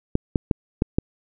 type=clicks; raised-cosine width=3 ms; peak=-5 dBFS; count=5; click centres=0.154 / 0.358 / 0.512 / 0.821 / 0.985 s; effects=none